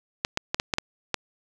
clicks, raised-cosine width 0.2 ms, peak -6 dBFS, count 7, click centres 0.249 / 0.374 / 0.545 / 0.599 / 0.738 / 0.784 / 1.143 s, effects none

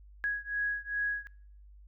sine beating tone pair, 1661.2 / 1663.7 Hz, G#6 / G#6, 0 / +3 cents, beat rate 2.5 Hz, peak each -33 / -34 dBFS, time 0.24-1.27 s, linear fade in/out 0 ms, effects noise-tail reverb RT60 0.6 s tail -24 dB re dry + added 50 Hz sine -51 dBFS peak until 1.87 s

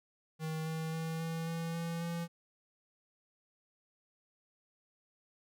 square tone with pitch steps, 158.5 / 160.25 / 162.02 / 163.81 / 165.61 / 167.44 / 169.29 Hz, D#3 / E3 / E3 / E3 / E3 / E3 / E3, +32 / -49 / -30 / -11 / +8 / +27 / +46 cents, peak -36 dBFS, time 0.39-2.28 s, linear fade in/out 50 ms, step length 270 ms, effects none

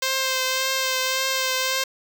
5% pulse tone with vibrato, 523.3 Hz, C5, in tune, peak -10 dBFS, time 0.02-1.84 s, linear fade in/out 5 ms, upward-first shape triangle, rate 1.8 Hz, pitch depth 22 cents each way, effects 8-bit

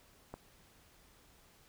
click, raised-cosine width 1 ms, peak -29 dBFS, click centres 0.34 s, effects pink hiss -64 dBFS RMS until 1.68 s

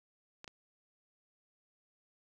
clicks, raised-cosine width 0.2 ms, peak -29 dBFS, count 2, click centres 0.444 / 0.478 s, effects none

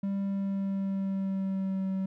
triangle tone with pitch glide, 197.2 to 190.92 Hz, G3 to G3, +11 to -45 cents, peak -26 dBFS, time 0.03-2.06 s, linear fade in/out 5 ms, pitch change -56 cents, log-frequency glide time 0.21-1.88 s, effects none

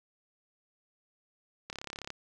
click train, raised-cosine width 0.2 ms, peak -22 dBFS, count 15, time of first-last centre 1.7-2.103 s, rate 34.7 Hz, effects none

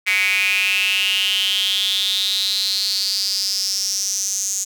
square tone with high-pass filter sweep, 98 Hz, G2, in tune, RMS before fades -20 dBFS, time 0.06-4.65 s, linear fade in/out 20 ms, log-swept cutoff 2200 to 6700 Hz, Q 8.5, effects none

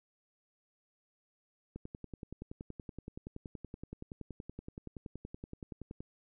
click train, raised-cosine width 3 ms, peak -30 dBFS, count 46, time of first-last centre 1.76-6.005 s, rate 10.6 Hz, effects none

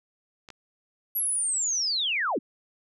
clicks, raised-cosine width 0.2 ms, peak -27 / -25 dBFS, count 2, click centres 0.488 / 0.503 s
sine linear sweep, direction down, 11680 to 176.3 Hz, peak -24 dBFS, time 1.15-2.39 s, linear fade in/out 10 ms
effects none

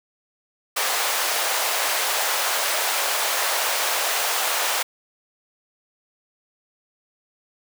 pink high-pass noise, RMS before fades -23 dBFS, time 0.76-4.83 s, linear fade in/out 10 ms, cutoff 580 Hz, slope 24 dB/octave, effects none

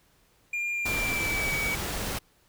triangle tone with pitch glide, 2402 to 2268 Hz, D7 to C#7, +38 to +39 cents, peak -26 dBFS, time 0.53-1.75 s, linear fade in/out 5 ms, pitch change -99 cents, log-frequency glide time 0.76-1.57 s
pink noise, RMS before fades -32 dBFS, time 0.85-2.19 s, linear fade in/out 10 ms
effects pink hiss -64 dBFS RMS until 2.48 s

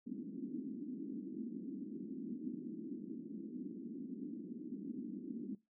white band-pass noise, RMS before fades -45 dBFS, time 0.06-5.55 s, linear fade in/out 5 ms, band 200 to 310 Hz, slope 48 dB/octave, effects noise-tail reverb RT60 0.2 s tail -19 dB re dry

